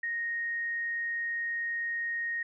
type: tone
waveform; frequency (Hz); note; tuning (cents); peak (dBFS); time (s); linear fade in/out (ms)
sine; 1864.7; A#6; 0; -30; 0.03-2.43; 5
effects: none